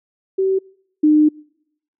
sine tone pair in turn, 382.8 / 303.8 Hz, G4 / D#4, -41 / -41 cents, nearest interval major third, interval 400 cents, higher first, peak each -14 / -9 dBFS, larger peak second, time 0.38-0.59 / 1.03-1.29 s, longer second, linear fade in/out 10 ms, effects noise-tail reverb RT60 0.8 s tail -26 dB re dry

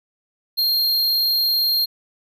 square tone, 4213 Hz, C8, 11 cents sharp, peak -17 dBFS, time 0.57-1.86 s, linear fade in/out 20 ms, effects none

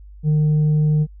triangle tone with tanh clipping, 152 Hz, D#3, 40 cents flat, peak -14 dBFS, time 0.23-1.07 s, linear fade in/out 50 ms, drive 7 dB, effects added 50 Hz sine -38 dBFS peak until 1.2 s

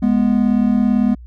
triangle tone pair together, 207.7 / 245.7 Hz, G#3 / B3, 0 / -9 cents, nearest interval minor third, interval 291 cents, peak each -13 dBFS, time 0.02-1.15 s, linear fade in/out 10 ms, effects added 60 Hz sine -34 dBFS peak until 1.26 s

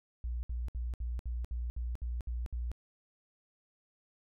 sine tone bursts, 59.8 Hz, A#1, 45 cents sharp, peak -33 dBFS, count 10, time 0.24-2.716 s, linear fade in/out 0 ms, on 190 ms, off 64 ms, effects none

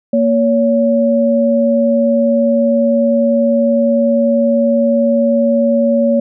sine tone pair together, 233.1 / 563.8 Hz, A#3 / C#5, 0 / +29 cents, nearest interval octave + minor third, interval 1529 cents, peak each -12 dBFS, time 0.13-6.2 s, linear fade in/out 5 ms, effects none

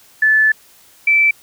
sine tone pair in turn, 1741 / 2324 Hz, A6 / D7, -19 / -19 cents, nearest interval perfect fourth, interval 500 cents, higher second, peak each -9 dBFS, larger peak neither, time 0.22-0.52 / 1.07-1.31 s, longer first, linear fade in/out 5 ms, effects white hiss -48 dBFS RMS until 1.42 s

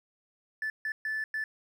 triangle tone bursts at uneven times, 1748 Hz, A6, 12 cents flat, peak -27 dBFS, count 4, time 0.62-0.7 / 0.85-0.92 / 1.05-1.24 / 1.34-1.44 s, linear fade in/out 2 ms, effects tanh soft clip ceiling -26 dBFS

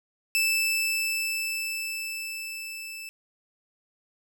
sawtooth tone with level ramp, 2637 Hz, E7, in tune, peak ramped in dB -18 to -34 dBFS, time 0.35-3.09 s, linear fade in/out 0 ms, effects none

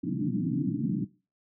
white band-pass noise, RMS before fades -29 dBFS, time 0.03-1.05 s, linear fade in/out 10 ms, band 120 to 320 Hz, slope 96 dB/octave, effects noise-tail reverb RT60 0.3 s tail -18 dB re dry

